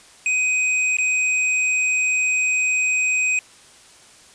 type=tone with dropouts; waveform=square; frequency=2509 Hz; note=D#7; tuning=14 cents sharp; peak=-18 dBFS; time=0.26-3.39 s; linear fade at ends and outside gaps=1 ms; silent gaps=0.969-0.985 s; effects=white hiss -48 dBFS RMS until 4.34 s + resampled to 22050 Hz